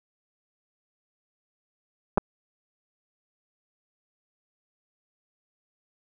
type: clicks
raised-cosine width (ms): 1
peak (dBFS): -8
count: 2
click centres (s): 2.175 / 2.18
effects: none